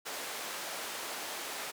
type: band-pass noise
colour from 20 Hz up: pink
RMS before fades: -40 dBFS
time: 0.05-1.72 s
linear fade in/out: 20 ms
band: 510 to 15000 Hz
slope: 12 dB/octave
effects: none